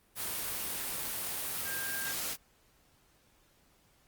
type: tone in noise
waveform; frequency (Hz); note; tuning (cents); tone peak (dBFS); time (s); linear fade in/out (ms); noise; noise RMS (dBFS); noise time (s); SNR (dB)
sine; 1600; G6; +35; -38; 1.63-2.15; 50; white; -36; 0.15-2.37; -5
effects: pink hiss -67 dBFS RMS until 4.07 s + Opus 32 kbps